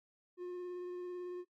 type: tone with vibrato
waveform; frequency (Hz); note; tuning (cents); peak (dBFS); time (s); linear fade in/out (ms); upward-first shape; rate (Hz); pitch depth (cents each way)
triangle; 357.8; F4; +42; -38; 0.37-1.45; 50; sine; 18; 13
effects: noise-tail reverb RT60 0.1 s tail -20 dB re dry